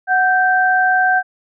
sine tone pair together, 740 / 1563.5 Hz, F#5 / G6, 0 / -5 cents, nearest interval octave + minor second, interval 1295 cents, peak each -14 dBFS, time 0.07-1.23 s, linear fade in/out 50 ms, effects none

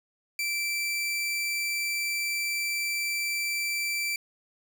sawtooth tone, 2336 Hz, D7, 10 cents flat, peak -24 dBFS, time 0.39-4.16 s, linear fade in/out 2 ms, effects none

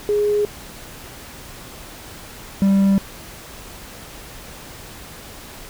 sine / triangle tone pair in turn, 415.3 / 196 Hz, G#4 / G3, 0 / 0 cents, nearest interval octave + minor second, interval 1300 cents, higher first, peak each -15 / -10 dBFS, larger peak second, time 0.09-0.45 / 2.62-2.98 s, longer neither, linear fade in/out 0 ms, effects pink hiss -38 dBFS RMS until 5.69 s

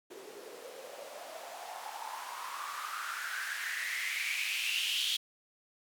blue noise with band-pass filter sweep, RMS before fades -38 dBFS, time 0.1-5.17 s, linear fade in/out 10 ms, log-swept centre 380 to 3300 Hz, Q 6.1, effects none

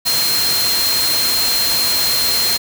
sine tone in noise, 4186 Hz, C8, in tune, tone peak -16 dBFS, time 0.05-2.58 s, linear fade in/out 20 ms, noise white, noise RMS -19 dBFS, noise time 0.05-2.58 s, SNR 0 dB, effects none

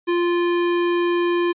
square tone, 347.8 Hz, F4, 7 cents flat, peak -18 dBFS, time 0.07-1.53 s, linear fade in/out 20 ms, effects resampled to 8000 Hz

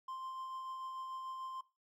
triangle tone with tremolo, 1046.5 Hz, C6, in tune, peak -39 dBFS, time 0.08-1.61 s, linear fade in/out 5 ms, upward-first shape sine, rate 6.8 Hz, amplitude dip 25%, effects noise-tail reverb RT60 0.3 s tail -19 dB re dry

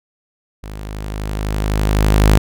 sawtooth tone with level ramp, 51.91 Hz, G#1, in tune, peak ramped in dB -25 to -3 dBFS, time 0.63-2.38 s, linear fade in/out 5 ms, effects none

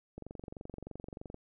click train, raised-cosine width 2 ms, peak -30 dBFS, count 28, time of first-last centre 0.18-1.344 s, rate 23.2 Hz, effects none

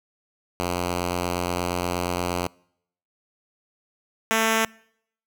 5% pulse tone pair in turn, 88.5 / 223 Hz, F2 / A3, +23 / +23 cents, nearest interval octave + major third, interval 1600 cents, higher second, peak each -13 / -8 dBFS, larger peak second, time 0.6-2.47 / 4.31-4.65 s, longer first, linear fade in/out 0 ms, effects noise-tail reverb RT60 0.7 s tail -26 dB re dry

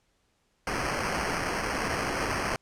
blue noise with sample-and-hold, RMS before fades -30 dBFS, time 0.67-2.56 s, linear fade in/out 2 ms, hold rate 3675 Hz, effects pink hiss -71 dBFS RMS until 2.61 s + low-pass 9000 Hz 12 dB/octave

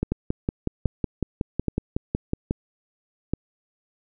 two click trains, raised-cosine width 3 ms, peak -10 / -10 dBFS, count 13 / 5, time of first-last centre 0.12-2.334 / 0.03-3.336 s, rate 5.42 / 1.21 Hz, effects none

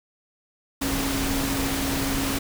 sine tone in noise, 273.1 Hz, C#4, 26 cents flat, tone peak -27 dBFS, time 0.81-2.39 s, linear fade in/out 10 ms, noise pink, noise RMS -27 dBFS, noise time 0.81-2.39 s, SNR -3 dB, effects none

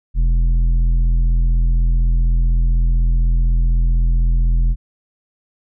sine tone with tanh clipping, 42.06 Hz, E1, 36 cents sharp, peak -13 dBFS, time 0.14-4.76 s, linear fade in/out 50 ms, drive 8 dB, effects none

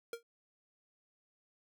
square tone with exponential decay, 466.2 Hz, A#4, in tune, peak -36 dBFS, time 0.13-0.23 s, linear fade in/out 2 ms, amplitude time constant 20 ms, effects none

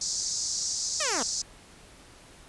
white band-pass noise, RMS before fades -31 dBFS, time 0.01-1.42 s, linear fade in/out 5 ms, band 4700 to 7200 Hz, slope 48 dB/octave
10% pulse linear sweep, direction down, 649 to 207.7 Hz, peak -20 dBFS, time 1-1.23 s, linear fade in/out 5 ms
effects pink hiss -52 dBFS RMS until 2.48 s + resampled to 24000 Hz

